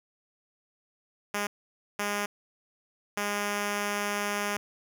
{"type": "tone bursts at uneven times", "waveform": "5% pulse", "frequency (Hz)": 205, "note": "G#3", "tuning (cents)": -22, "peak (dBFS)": -17, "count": 3, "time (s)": [[1.34, 1.47], [1.99, 2.26], [3.17, 4.57]], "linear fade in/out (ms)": 5, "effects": []}